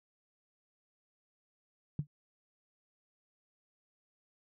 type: tone with exponential decay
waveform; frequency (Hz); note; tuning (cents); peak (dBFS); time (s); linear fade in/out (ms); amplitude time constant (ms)
sine; 146.83; D3; 0; -26; 1.99-2.07; 2; 16
effects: none